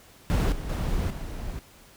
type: noise with level steps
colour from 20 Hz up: brown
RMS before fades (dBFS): -22 / -33 / -27 / -34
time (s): 0.3-1.59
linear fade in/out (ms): 0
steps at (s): 0.52 / 0.69 / 1.1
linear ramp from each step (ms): 5
effects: pink hiss -53 dBFS RMS until 1.96 s